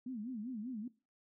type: tone with vibrato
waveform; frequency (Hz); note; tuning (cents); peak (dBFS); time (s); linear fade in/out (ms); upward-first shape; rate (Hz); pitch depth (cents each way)
sine; 233.1; A#3; 0; -39; 0.06-0.88; 5; sine; 5.1; 210
effects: noise-tail reverb RT60 0.3 s tail -18 dB re dry